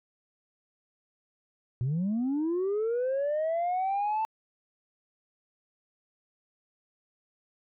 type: linear sweep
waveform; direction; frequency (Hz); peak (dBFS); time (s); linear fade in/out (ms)
sine; up; 116.3 to 890; -24; 1.81-4.25; 0
effects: tanh soft clip ceiling -24 dBFS